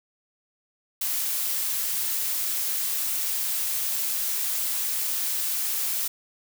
blue noise, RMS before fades -27 dBFS, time 1.01-6.08 s, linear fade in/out 5 ms, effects none

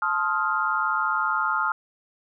sine chord, F dominant seventh, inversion first, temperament just, 873.1 / 1047.7 / 1257.2 / 1396.9 Hz, A5 / C6 / Eb6 / F6, -14 / +2 / +18 / 0 cents, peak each -29 / -30 / -26 / -25 dBFS, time 0.02-1.72 s, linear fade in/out 2 ms, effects none

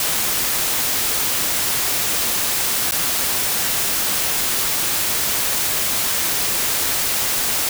white noise with dropouts, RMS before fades -20 dBFS, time 0-7.69 s, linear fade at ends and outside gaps 2 ms, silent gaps 2.911-2.92 s, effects none

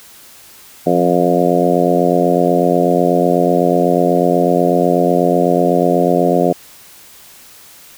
harmonic tone with a mistuned harmonic, 88.1 Hz, F2, 16 cents sharp, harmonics 2 / 3 / 4 / 5 / 6 / 7 / 8, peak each -18 / -18 / -18 / -18 / -18 / -18 / -18 dBFS, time 0.86-6.53 s, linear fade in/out 10 ms, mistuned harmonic 2, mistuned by -32 cents, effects white hiss -41 dBFS RMS until 7.97 s

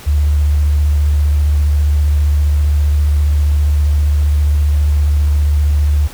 sine tone with vibrato, 73.6 Hz, D2, 4 cents sharp, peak -9 dBFS, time 0.06-6.08 s, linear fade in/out 20 ms, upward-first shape square, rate 15 Hz, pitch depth 23 cents each way, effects pink hiss -35 dBFS RMS until 6.13 s

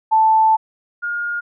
sine tone pair in turn, 880 / 1421.7 Hz, A5 / F6, 0 / +30 cents, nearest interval minor sixth, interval 830 cents, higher second, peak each -10 / -20 dBFS, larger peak first, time 0.11-0.57 / 1.02-1.41 s, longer first, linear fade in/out 20 ms, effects none

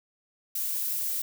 violet noise, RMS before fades -30 dBFS, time 0.55-1.22 s, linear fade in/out 5 ms, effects none

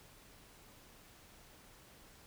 silence, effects pink hiss -60 dBFS RMS until 2.26 s

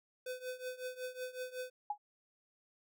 square tone with tremolo, 506 Hz, B4, 42 cents sharp, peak -38 dBFS, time 0.26-1.7 s, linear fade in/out 5 ms, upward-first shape triangle, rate 5.4 Hz, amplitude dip 90%
sine tone with exponential decay, 830.6 Hz, G#5, in tune, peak -30 dBFS, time 1.9-1.98 s, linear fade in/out 5 ms, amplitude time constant 17 ms
effects none

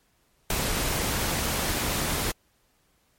pink noise with ADSR envelope, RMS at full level -22 dBFS, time 0.5-2.32 s, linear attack 4 ms, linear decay 5 ms, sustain -5 dB, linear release 12 ms, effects pink hiss -67 dBFS RMS until 3.18 s + MP3 64 kbps

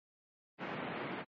pink band-pass noise, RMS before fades -41 dBFS, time 0.58-1.25 s, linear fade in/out 50 ms, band 150 to 2600 Hz, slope 24 dB/octave, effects MP3 32 kbps

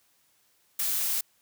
blue noise, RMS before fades -28 dBFS, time 0.79-1.21 s, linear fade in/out 5 ms, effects white hiss -67 dBFS RMS until 1.41 s + high-pass 60 Hz 12 dB/octave

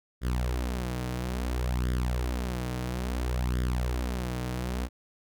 sawtooth tone with flanger, 61.74 Hz, B1, in tune, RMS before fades -30 dBFS, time 0.21-4.89 s, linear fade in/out 50 ms, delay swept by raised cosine 0.58 to 6.58 ms, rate 0.59 Hz, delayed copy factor +0.7, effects none

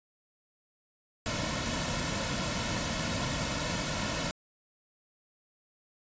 pink noise with comb filter, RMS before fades -32 dBFS, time 1.26-4.31 s, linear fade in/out 0 ms, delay 2.5 ms, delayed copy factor -0.65, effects resampled to 16000 Hz

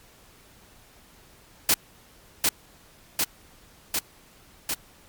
white noise with echo, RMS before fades -19 dBFS, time 1.69-1.74 s, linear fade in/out 2 ms, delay 750 ms, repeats 4, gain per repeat -2 dB, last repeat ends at 4.74 s, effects pink hiss -54 dBFS RMS until 5.08 s + MP3 96 kbps

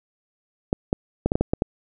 clicks, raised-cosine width 2 ms, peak -6 dBFS, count 8, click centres 0.729 / 0.929 / 1.26 / 1.319 / 1.355 / 1.41 / 1.535 / 1.621 s, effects none

